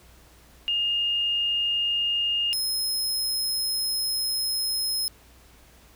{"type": "tone pair in turn", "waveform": ["sine", "sawtooth"], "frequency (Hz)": [2832, 5143], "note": ["F7", "E8"], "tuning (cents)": [23, -44], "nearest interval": "minor seventh", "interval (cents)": 1033, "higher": "second", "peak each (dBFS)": -22, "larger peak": "neither", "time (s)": [[0.68, 2.53], [2.53, 5.08]], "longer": "second", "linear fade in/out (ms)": 0, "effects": ["added 60 Hz sine -55 dBFS peak until 5.95 s", "pink hiss -55 dBFS RMS until 5.95 s"]}